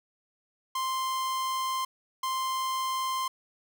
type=tone bursts at uneven times; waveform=45% pulse; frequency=1046.5 Hz; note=C6; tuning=in tune; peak=-28 dBFS; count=2; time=0.75-1.85 / 2.23-3.28 s; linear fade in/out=5 ms; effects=none